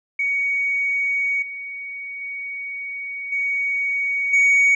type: tone with level steps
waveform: sine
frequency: 2243 Hz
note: C#7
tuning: 20 cents sharp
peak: -18 / -29 / -27 / -19 / -10 dBFS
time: 0.19-4.75 s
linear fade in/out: 5 ms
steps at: 1.42 / 2.21 / 3.32 / 4.33 s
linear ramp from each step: 5 ms
effects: tanh soft clip ceiling -11 dBFS